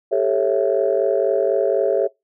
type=chord; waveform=sine; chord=A dominant seventh; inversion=third; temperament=just; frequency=396 / 440 / 550 / 660 Hz; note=G4 / A4 / C#5 / E5; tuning=+18 / 0 / -14 / +2 cents; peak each=-21 / -21 / -19 / -21 dBFS; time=0.11-2.08 s; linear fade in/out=20 ms; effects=noise-tail reverb RT60 0.2 s tail -24 dB re dry + tanh soft clip ceiling -6 dBFS